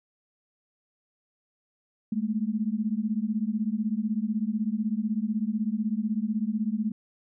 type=beating tone pair; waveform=sine; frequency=207.7 / 223.7 Hz; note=G#3 / A3; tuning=0 / +29 cents; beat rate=16 Hz; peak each=-28 dBFS; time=2.12-6.92 s; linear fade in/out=5 ms; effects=none